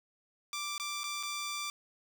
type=tone with dropouts; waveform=10% pulse; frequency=1176 Hz; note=D6; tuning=2 cents sharp; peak=-27 dBFS; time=0.53-1.7 s; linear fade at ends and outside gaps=1 ms; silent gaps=0.78-0.798 / 1.034-1.04 / 1.229-1.233 s; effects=none